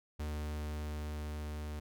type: tone with level ramp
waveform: 45% pulse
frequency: 75.3 Hz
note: D2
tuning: 44 cents sharp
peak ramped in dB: -36 to -39 dBFS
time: 0.19-1.8 s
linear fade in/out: 10 ms
effects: none